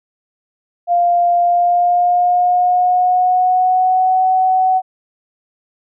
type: tone with pitch glide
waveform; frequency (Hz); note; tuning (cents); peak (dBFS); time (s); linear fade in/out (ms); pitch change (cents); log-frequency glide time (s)
sine; 698.5 to 748.6; F5 to F#5; 0 to +20; -10; 0.87-4.82; 50; +120; 1.41-4.23
effects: none